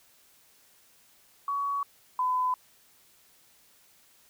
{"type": "tone pair in turn", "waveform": "sine", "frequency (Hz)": [1125, 1008.5], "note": ["C#6", "B5"], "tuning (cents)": [25, 36], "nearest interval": "major second", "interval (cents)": 189, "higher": "first", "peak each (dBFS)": [-27, -24], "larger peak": "second", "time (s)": [[1.48, 1.83], [2.19, 2.54]], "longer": "neither", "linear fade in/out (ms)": 2, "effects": ["white hiss -61 dBFS RMS until 4.29 s"]}